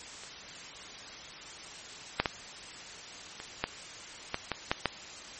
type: clicks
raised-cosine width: 0.3 ms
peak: -30 / -7 / -11 / -24 / -11 / -13 / -13 / -9 / -9 dBFS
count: 9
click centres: 0.236 / 2.2 / 2.258 / 3.401 / 3.64 / 4.344 / 4.517 / 4.715 / 4.857 s
effects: white hiss -45 dBFS RMS until 5.39 s + MP3 32 kbps